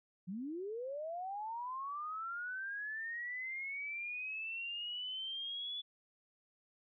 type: linear sweep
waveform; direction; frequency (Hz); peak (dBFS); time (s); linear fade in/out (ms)
sine; up; 169.2 to 3454; -39; 0.27-5.82; 20
effects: none